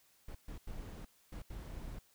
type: noise bursts at uneven times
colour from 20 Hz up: brown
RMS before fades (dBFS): -45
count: 5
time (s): 0.28-0.35 / 0.48-0.58 / 0.67-1.05 / 1.32-1.42 / 1.5-1.99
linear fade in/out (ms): 5
effects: white hiss -69 dBFS RMS until 2.14 s